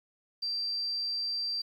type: tone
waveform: sine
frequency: 4699 Hz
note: D8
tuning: in tune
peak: -30 dBFS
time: 0.42-1.62 s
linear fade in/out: 10 ms
effects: 10-bit